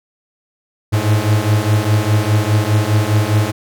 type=beating tone pair; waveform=45% pulse; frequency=103.83 / 108.73 Hz; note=G#2 / A2; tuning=0 / -20 cents; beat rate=4.9 Hz; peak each=-15 dBFS; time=0.92-3.52 s; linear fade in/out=20 ms; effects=none